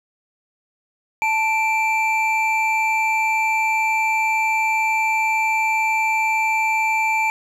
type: tone pair together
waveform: triangle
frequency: 880 / 2349 Hz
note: A5 / D7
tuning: 0 / 0 cents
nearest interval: octave + perfect fourth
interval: 1700 cents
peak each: -18 dBFS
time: 1.22-7.3 s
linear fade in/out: 0 ms
effects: none